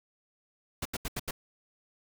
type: noise bursts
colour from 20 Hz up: pink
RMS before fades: -34 dBFS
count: 5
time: 0.82-1.31 s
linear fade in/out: 5 ms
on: 34 ms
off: 80 ms
effects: none